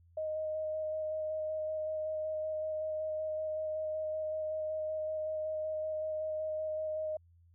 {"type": "tone with vibrato", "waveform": "sine", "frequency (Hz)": 622.3, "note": "D#5", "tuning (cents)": 0, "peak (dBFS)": -33, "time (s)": [0.17, 7.17], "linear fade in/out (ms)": 5, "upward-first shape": "square", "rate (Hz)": 5.3, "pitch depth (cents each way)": 9, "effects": ["added 85 Hz sine -60 dBFS peak until 7.54 s"]}